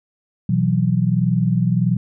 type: chord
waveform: sine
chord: B suspended fourth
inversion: none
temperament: equal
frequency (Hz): 123.47 / 164.81 / 185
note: B2 / E3 / F#3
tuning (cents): 0 / 0 / 0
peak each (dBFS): -19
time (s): 0.49-1.97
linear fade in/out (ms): 5
effects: none